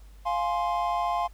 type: chord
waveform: triangle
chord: F minor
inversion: none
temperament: just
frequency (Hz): 698.5 / 838.1 / 1047.7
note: F5 / Ab5 / C6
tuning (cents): 0 / +16 / +2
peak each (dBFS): -26 / -29 / -27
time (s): 0.25-1.28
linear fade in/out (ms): 20
effects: added 50 Hz sine -46 dBFS peak until 1.33 s + pink hiss -61 dBFS RMS until 1.33 s